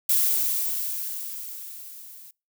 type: noise with level ramp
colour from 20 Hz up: violet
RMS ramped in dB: -20 to -46 dBFS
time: 0.09-2.31 s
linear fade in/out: 5 ms
effects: noise-tail reverb RT60 0.3 s tail -26 dB re dry